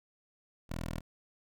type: tone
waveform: 10% pulse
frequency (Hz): 41.17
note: E1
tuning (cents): -1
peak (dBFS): -28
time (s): 0.69-1.01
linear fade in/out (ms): 20
effects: none

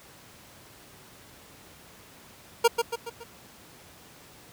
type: tone with echo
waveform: 25% pulse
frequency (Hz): 467.6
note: A#4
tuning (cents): +5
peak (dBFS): -12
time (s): 2.64-2.68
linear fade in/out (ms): 10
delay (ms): 140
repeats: 4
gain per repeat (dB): -6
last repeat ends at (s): 3.24
effects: pink hiss -51 dBFS RMS until 4.52 s + high-pass 80 Hz 12 dB/octave

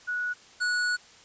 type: tone pair in turn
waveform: sine / square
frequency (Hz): 1466 / 1466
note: F#6 / F#6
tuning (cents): -16 / -16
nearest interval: unison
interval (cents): 0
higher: neither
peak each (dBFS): -27 / -25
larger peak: second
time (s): 0.07-0.34 / 0.6-0.97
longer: second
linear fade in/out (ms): 20
effects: white hiss -53 dBFS RMS until 1.24 s + resampled to 16000 Hz

